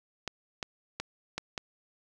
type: clicks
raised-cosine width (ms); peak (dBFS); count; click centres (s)
0.2; -16; 5; 0.277 / 0.628 / 1 / 1.38 / 1.578
effects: none